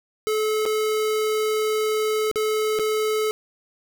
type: tone with dropouts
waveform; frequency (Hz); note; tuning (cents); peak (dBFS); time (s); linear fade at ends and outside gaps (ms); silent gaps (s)
square; 431.5; A4; -34; -21; 0.27-3.31; 0; 0.654-0.661 / 2.314-2.358 / 2.789-2.795
effects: none